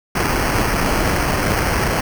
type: noise with sample-and-hold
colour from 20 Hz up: pink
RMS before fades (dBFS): -18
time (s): 0.15-2.01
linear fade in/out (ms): 5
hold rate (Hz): 3675
effects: none